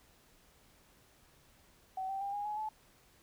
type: tone with pitch steps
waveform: sine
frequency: 758 / 778 / 798.4 / 819.5 / 841.1 / 863.2 Hz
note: F#5 / G5 / G5 / G#5 / G#5 / A5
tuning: +42 / -13 / +32 / -23 / +22 / -33 cents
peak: -35 dBFS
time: 1.97-2.69 s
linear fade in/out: 5 ms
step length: 120 ms
effects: pink hiss -65 dBFS RMS until 3.22 s